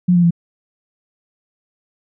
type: tone with pitch steps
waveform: sine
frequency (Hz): 178.8 / 174.51 / 170.33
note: F3 / F3 / F3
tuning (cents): +41 / -1 / -43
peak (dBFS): -9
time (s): 0.08-0.308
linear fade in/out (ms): 10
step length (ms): 76
effects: none